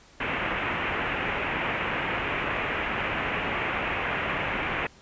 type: low-pass noise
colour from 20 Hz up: white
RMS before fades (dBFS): -29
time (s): 0.2-4.87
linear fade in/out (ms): 5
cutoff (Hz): 2700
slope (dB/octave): 48
effects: pink hiss -54 dBFS RMS until 5.01 s + resampled to 16000 Hz